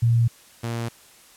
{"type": "tone pair in turn", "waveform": ["sine", "sawtooth"], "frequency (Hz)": [116.8, 116.8], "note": ["A#2", "A#2"], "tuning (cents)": [4, 4], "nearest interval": "unison", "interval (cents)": 0, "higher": "neither", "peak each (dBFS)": [-15, -22], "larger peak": "first", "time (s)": [[0.02, 0.28], [0.63, 0.89]], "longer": "neither", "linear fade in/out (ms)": 10, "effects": ["white hiss -51 dBFS RMS until 1.36 s", "low-pass 12000 Hz 12 dB/octave"]}